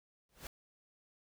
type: noise with exponential growth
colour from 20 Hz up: pink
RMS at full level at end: -42 dBFS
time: 0.29-0.47 s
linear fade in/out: 2 ms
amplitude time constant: 39 ms
effects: none